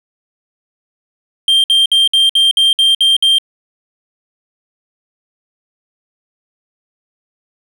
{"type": "tone bursts", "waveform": "triangle", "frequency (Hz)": 3173, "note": "G7", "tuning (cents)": 20, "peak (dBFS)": -6, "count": 9, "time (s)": [1.48, 3.384], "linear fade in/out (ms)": 2, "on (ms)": 160, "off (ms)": 58, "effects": []}